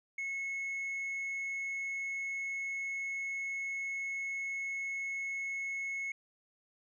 sine tone, 2187 Hz, C#7, 24 cents flat, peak -32 dBFS, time 0.18-6.12 s, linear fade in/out 5 ms, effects tanh soft clip ceiling -34 dBFS

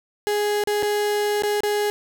35% pulse tone with dropouts, 415.3 Hz, G#4, in tune, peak -18 dBFS, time 0.27-1.9 s, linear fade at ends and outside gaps 0 ms, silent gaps 0.638-0.673 / 0.826-0.831 / 1.422-1.435 / 1.605-1.634 s, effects none

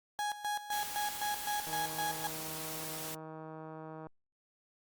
35% pulse tone with tremolo, 830.6 Hz, G#5, in tune, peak -31 dBFS, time 0.19-2.27 s, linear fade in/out 0 ms, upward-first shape square, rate 3.9 Hz, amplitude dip 75%
white noise, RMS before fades -42 dBFS, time 0.72-3.15 s, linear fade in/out 5 ms
click train, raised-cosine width 1 ms, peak -33 dBFS, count 380, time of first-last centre 1.67-4.069 s, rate 158 Hz
effects Opus 48 kbps

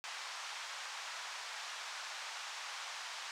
pink band-pass noise, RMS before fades -45 dBFS, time 0.04-3.31 s, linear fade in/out 0 ms, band 850 to 6800 Hz, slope 24 dB/octave, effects none

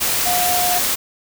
sine tone in noise, 716 Hz, F5, 43 cents sharp, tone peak -19 dBFS, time 0.25-0.8 s, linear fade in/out 20 ms, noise white, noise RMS -19 dBFS, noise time 0-0.96 s, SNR -3 dB, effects none

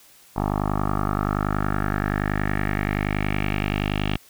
10% pulse tone with low-pass filter sweep, 50.6 Hz, G#1, 44 cents flat, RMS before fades -24 dBFS, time 0.36-4.17 s, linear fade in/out 5 ms, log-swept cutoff 990 to 3000 Hz, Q 3.9, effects white hiss -52 dBFS RMS until 4.29 s

